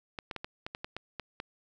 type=clicks; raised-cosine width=0.3 ms; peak=-21 dBFS; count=10; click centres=0.188 / 0.312 / 0.363 / 0.445 / 0.665 / 0.749 / 0.845 / 0.966 / 1.197 / 1.401 s; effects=none